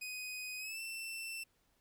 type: tone with pitch glide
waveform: sawtooth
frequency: 2500 to 2679 Hz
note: D#7 to E7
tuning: +8 to +27 cents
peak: -38 dBFS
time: 0.01-1.44 s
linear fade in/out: 10 ms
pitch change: +119 cents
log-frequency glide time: 0.58-0.8 s
effects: pink hiss -75 dBFS RMS until 1.8 s